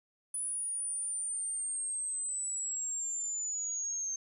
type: linear sweep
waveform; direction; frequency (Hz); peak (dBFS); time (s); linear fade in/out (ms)
sine; down; 9910 to 6310; -33; 0.34-4.16; 5
effects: none